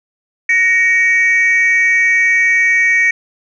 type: tone pair together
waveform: sine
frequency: 1870.6 / 2260 Hz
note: A#6 / C#7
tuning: +6 / +33 cents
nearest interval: minor third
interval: 327 cents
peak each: -10 dBFS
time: 0.49-3.11 s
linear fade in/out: 5 ms
effects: tanh soft clip ceiling -5 dBFS